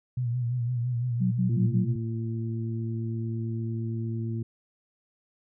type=tone with vibrato; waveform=sine; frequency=121.6 Hz; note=B2; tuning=26 cents flat; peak=-25 dBFS; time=0.17-1.96 s; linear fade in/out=5 ms; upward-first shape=sine; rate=5.9 Hz; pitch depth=63 cents each way
type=tone bursts; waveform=sine; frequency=184.8 Hz; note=F#3; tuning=2 cents flat; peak=-23 dBFS; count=4; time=1.2-1.854 s; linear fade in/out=20 ms; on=120 ms; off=58 ms
type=harmonic tone; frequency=113.6 Hz; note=A#2; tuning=44 cents flat; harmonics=1 / 2 / 3; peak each=-29 / -35 / -39 dBFS; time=1.49-4.43 s; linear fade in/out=5 ms
effects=none